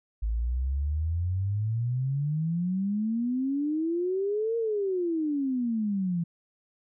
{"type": "exponential two-way sweep", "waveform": "sine", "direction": "up then down", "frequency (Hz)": [52.8, 466.2, 166], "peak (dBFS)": -25, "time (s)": [0.22, 6.24], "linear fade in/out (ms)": 10, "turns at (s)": 4.57, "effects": []}